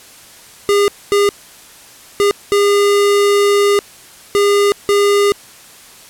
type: tone bursts at uneven times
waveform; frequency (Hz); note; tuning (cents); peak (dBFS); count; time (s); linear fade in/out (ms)
square; 405.8; G#4; -40; -10; 6; 0.69-0.88 / 1.12-1.29 / 2.2-2.31 / 2.52-3.79 / 4.35-4.72 / 4.89-5.32; 0
effects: white hiss -40 dBFS RMS until 6.09 s + low-pass 12000 Hz 12 dB/octave